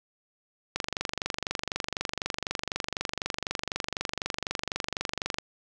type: click train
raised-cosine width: 0.2 ms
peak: -12 dBFS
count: 112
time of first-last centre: 0.76-5.385 s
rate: 24 Hz
effects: none